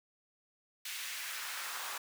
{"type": "noise with high-pass filter sweep", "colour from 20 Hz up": "pink", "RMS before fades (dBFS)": -41, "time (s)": [0.85, 1.98], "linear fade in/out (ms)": 5, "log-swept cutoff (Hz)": [2400, 990], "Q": 1.4, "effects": []}